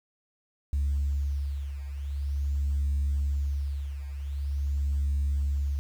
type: beating tone pair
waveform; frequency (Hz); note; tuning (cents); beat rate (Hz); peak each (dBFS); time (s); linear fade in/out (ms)
sine; 70.4 / 70.85; C#2 / C#2; +27 / +38; 0.45; -26 / -31; 0.73-5.79; 0
effects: tanh soft clip ceiling -21 dBFS + 9-bit